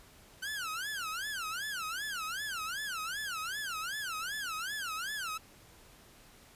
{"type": "tone with vibrato", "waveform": "sawtooth", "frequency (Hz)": 1478, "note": "F#6", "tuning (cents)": -2, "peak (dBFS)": -32, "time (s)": [0.42, 5.38], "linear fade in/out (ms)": 10, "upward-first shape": "sine", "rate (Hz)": 2.6, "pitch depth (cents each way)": 280, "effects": ["pink hiss -58 dBFS RMS until 6.55 s", "resampled to 32000 Hz"]}